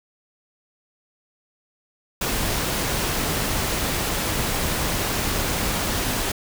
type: noise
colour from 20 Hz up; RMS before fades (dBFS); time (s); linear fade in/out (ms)
pink; -24; 2.21-6.32; 5
effects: none